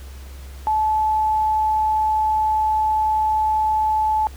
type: tone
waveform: sine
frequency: 865 Hz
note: A5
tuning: 30 cents flat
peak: -16 dBFS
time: 0.67-4.27 s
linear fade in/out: 0 ms
effects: added 67 Hz sine -34 dBFS peak until 4.36 s + pink hiss -46 dBFS RMS until 4.36 s